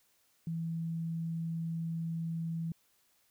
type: tone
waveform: sine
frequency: 164.81 Hz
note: E3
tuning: in tune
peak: -33 dBFS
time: 0.47-2.72 s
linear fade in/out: 2 ms
effects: white hiss -71 dBFS RMS until 3.3 s